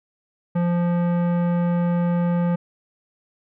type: tone with tanh clipping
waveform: sine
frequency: 173.8 Hz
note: F3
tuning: 8 cents flat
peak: -20 dBFS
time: 0.55-2.56 s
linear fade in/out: 10 ms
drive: 16 dB
effects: none